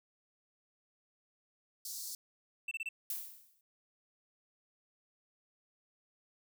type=high-pass noise; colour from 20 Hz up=pink; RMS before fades=-43 dBFS; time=1.85-2.15 s; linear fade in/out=2 ms; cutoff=4500 Hz; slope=48 dB/octave
type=tone bursts; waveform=triangle; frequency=2670 Hz; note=E7; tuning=22 cents sharp; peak=-34 dBFS; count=4; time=2.68-2.89 s; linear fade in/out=5 ms; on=33 ms; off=26 ms
type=noise with exponential decay; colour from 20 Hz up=violet; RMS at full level=-36 dBFS; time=3.1-3.61 s; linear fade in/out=1 ms; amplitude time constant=110 ms
effects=none